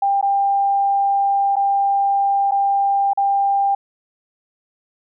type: tone with dropouts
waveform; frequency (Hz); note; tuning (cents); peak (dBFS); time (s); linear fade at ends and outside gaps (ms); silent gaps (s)
sine; 795; G5; +24; -14; 0.02-3.75; 5; 0.213-0.226 / 1.557-1.565 / 2.511-2.518 / 3.134-3.174
effects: none